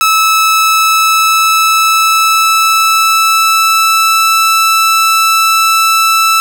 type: tone with pitch glide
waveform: sawtooth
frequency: 1304 to 1319.9 Hz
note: E6 to E6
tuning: -19 to +2 cents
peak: -3 dBFS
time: 0.01-6.4 s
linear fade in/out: 0 ms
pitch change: +21 cents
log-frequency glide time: 0.2-4.52 s
effects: none